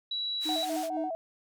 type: tone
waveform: sine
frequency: 3914 Hz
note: B7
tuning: 16 cents flat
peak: -30 dBFS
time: 0.11-0.65 s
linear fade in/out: 5 ms
type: band-pass noise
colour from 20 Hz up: white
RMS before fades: -43 dBFS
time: 0.4-0.9 s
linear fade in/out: 50 ms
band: 1100 to 10000 Hz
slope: 12 dB/octave
type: tone with tremolo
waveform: triangle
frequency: 311.1 Hz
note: D#4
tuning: in tune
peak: -29 dBFS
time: 0.45-1.1 s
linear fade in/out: 10 ms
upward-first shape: sine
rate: 4.1 Hz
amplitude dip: 80%
type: tone with vibrato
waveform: sine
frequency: 698.5 Hz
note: F5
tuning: in tune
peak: -31 dBFS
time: 0.49-1.15 s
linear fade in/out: 0 ms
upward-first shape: square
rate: 7.3 Hz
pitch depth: 110 cents each way
effects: none